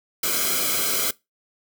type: noise with comb filter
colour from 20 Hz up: white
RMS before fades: -23 dBFS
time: 0.23-1.11 s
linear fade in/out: 5 ms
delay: 1.1 ms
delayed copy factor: -0.95
effects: noise-tail reverb RT60 0.2 s tail -21 dB re dry